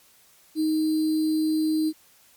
sine tone with sample-and-hold, 312.7 Hz, D#4, 9 cents sharp, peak -20 dBFS, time 0.55-1.93 s, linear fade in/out 50 ms, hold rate 4410 Hz, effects white hiss -57 dBFS RMS until 2.36 s + MP3 96 kbps

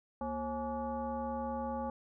sine tone with frequency modulation, 540 Hz, C#5, 45 cents flat, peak -34 dBFS, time 0.21-1.9 s, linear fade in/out 2 ms, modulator 305 Hz, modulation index 1.5, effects none

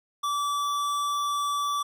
sine tone with hard clipping, 1157 Hz, D6, 26 cents flat, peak -27 dBFS, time 0.23-1.83 s, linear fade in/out 10 ms, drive 16 dB, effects none

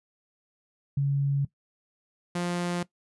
sine / sawtooth tone pair in turn, 140 / 175.42 Hz, C#3 / F3, +18 / +8 cents, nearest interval major third, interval 390 cents, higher second, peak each -22 / -23 dBFS, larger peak first, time 0.97-1.45 / 2.35-2.83 s, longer neither, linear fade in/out 5 ms, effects noise-tail reverb RT60 0.1 s tail -18 dB re dry + resampled to 24000 Hz

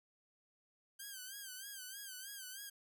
5% pulse tone with vibrato, 1568 Hz, G6, in tune, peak -36 dBFS, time 0.99-2.7 s, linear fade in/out 10 ms, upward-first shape sine, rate 3.2 Hz, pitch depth 93 cents each way, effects none

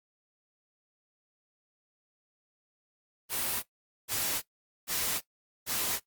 white noise bursts, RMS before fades -31 dBFS, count 4, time 3.29-6 s, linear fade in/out 50 ms, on 340 ms, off 450 ms, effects noise-tail reverb RT60 0.1 s tail -17 dB re dry + Opus 32 kbps

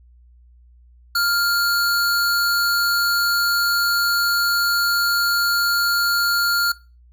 square tone pair together, 1396.9 / 4435 Hz, F6 / C#8, 0 / 0 cents, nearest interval octave + minor sixth, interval 2000 cents, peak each -19 / -22 dBFS, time 1.15-6.72 s, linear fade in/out 5 ms, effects noise-tail reverb RT60 0.3 s tail -20 dB re dry + added 60 Hz sine -47 dBFS peak until 7.12 s

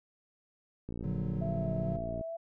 click train, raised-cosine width 3 ms, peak -27 dBFS, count 78, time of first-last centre 0.89-2.211 s, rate 58.3 Hz
triangle chord, Bb augmented, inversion none, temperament equal, 116.54 / 146.83 / 185 Hz, Bb2 / D3 / F#3, 0 / 0 / 0 cents, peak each -33 / -34 / -34 dBFS, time 1.03-1.97 s, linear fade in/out 10 ms
sine tone with vibrato, 659.3 Hz, E5, in tune, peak -36 dBFS, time 1.41-2.37 s, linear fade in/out 10 ms, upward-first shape triangle, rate 2.3 Hz, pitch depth 35 cents each way
effects none

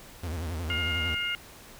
45% pulse tone with vibrato, 82.41 Hz, E2, in tune, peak -31 dBFS, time 0.23-1.15 s, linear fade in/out 5 ms, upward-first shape sine, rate 11 Hz, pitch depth 150 cents each way
harmonic tone, 709 Hz, F5, 26 cents sharp, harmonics 2 / 3 / 4, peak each -34 / -32 / -31 dBFS, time 0.7-1.35 s, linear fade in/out 0 ms
effects pink hiss -49 dBFS RMS until 1.79 s

